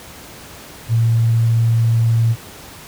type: tone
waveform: sine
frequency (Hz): 114.8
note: A#2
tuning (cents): -26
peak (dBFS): -11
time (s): 0.88-2.36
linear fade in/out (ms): 50
effects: pink hiss -37 dBFS RMS until 2.87 s + high-pass 60 Hz 12 dB/octave